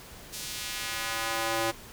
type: tone with high-pass filter sweep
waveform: square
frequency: 113.1 Hz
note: A2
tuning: 48 cents sharp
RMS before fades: -32 dBFS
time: 0.32-1.72 s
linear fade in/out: 20 ms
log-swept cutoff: 5100 to 440 Hz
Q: 0.77
effects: pink hiss -47 dBFS RMS until 1.92 s